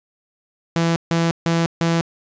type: tone bursts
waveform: sawtooth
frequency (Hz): 166.9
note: E3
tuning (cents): +22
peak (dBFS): -12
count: 4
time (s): 0.76-2.01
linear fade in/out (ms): 0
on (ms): 200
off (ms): 150
effects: resampled to 16000 Hz + 9-bit